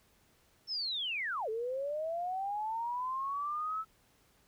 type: linear two-way sweep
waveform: sine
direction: down then up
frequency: 5420 to 428 to 1317 Hz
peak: -33 dBFS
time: 0.67-3.85 s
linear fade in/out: 50 ms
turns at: 1.49 s
effects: pink hiss -68 dBFS RMS until 4.47 s